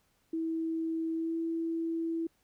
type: tone with pitch glide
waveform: sine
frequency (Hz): 325.2 to 329.5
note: E4 to E4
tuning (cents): -23 to -1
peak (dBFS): -30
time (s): 0.33-2.27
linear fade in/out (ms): 5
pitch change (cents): +22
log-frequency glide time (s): 1.14-1.36
effects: pink hiss -72 dBFS RMS until 2.43 s